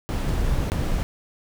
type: noise with dropouts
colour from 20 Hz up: brown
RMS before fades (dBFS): -23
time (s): 0.09-1.03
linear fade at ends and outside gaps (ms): 0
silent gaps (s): 0.288-0.292 / 0.7-0.719
effects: none